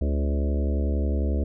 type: harmonic tone with a mistuned harmonic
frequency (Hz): 71.1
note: C#2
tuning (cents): +45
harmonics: 1 / 3 / 4 / 5 / 6 / 7 / 8 / 9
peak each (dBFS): -22 / -32 / -34 / -36 / -38 / -39 / -40 / -41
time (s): 0.01-1.44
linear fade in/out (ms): 5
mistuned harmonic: 7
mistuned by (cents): +26
effects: none